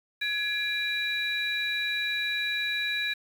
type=tone cluster; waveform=sine; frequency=1682 / 2380 / 3906 Hz; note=G#6 / D7 / B7; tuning=+22 / +22 / -20 cents; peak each=-31 dBFS; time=0.21-3.14 s; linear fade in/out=10 ms; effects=8-bit